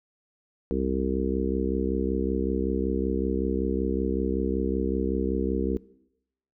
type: harmonic tone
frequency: 65.3 Hz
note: C2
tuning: 3 cents flat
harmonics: 1 / 3 / 4 / 5 / 6 / 7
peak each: -31 / -31 / -31 / -31 / -31 / -31 dBFS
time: 0.71-5.77 s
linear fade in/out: 0 ms
effects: noise-tail reverb RT60 0.8 s tail -20 dB re dry